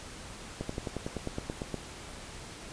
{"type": "slowing click train", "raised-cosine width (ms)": 2, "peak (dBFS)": -20, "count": 12, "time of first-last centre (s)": [0.61, 1.743], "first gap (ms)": 84, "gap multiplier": 1.04, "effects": ["pink hiss -45 dBFS RMS until 2.72 s", "resampled to 22050 Hz"]}